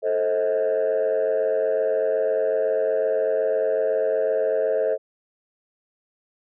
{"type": "chord", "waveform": "sine", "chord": "A diminished", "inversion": "none", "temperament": "just", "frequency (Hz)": [440, 528, 633.6], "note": ["A4", "C5", "Eb5"], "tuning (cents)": [0, 16, 31], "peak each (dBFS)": -22, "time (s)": [0.02, 4.98], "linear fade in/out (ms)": 50, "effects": ["tanh soft clip ceiling -15 dBFS"]}